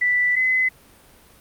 sine tone pair in turn, 1975.5 / 2030 Hz, B6 / B6, 0 / +47 cents, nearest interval unison, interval 47 cents, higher second, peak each -16 dBFS, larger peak neither, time 0.01-0.36 / 0.36-0.69 s, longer first, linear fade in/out 10 ms, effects pink hiss -51 dBFS RMS until 1.4 s + Opus 48 kbps

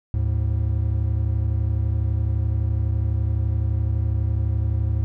triangle tone pair together, 75.2 / 107.08 Hz, D2 / A2, +42 / -47 cents, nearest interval tritone, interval 611 cents, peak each -20 dBFS, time 0.14-5.04 s, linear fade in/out 0 ms, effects none

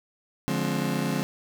35% pulse chord, D half-diminished seventh, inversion none, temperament just, 146.83 / 176.2 / 211.4 / 264.3 Hz, D3 / F3 / Ab3 / C4, 0 / +16 / +31 / +18 cents, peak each -29 dBFS, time 0.48-1.23 s, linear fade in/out 0 ms, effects none

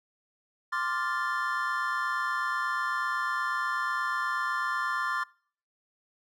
triangle chord, D minor seventh, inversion third, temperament equal, 1046.5 / 1174.7 / 1396.9 / 1760 Hz, C6 / D6 / F6 / A6, 0 / 0 / 0 / 0 cents, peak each -31 / -32 / -32 / -31 dBFS, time 0.72-5.24 s, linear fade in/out 10 ms, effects noise-tail reverb RT60 0.5 s tail -23 dB re dry

